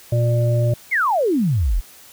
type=harmonic tone; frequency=118.7 Hz; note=A#2; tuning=32 cents sharp; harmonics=1 / 3 / 5; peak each=-15 / -30 / -23 dBFS; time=0.12-0.74 s; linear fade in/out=5 ms
type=exponential sweep; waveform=sine; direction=down; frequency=2281 to 34.65 Hz; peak=-15 dBFS; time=0.91-1.81 s; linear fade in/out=20 ms
effects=white hiss -45 dBFS RMS until 2.12 s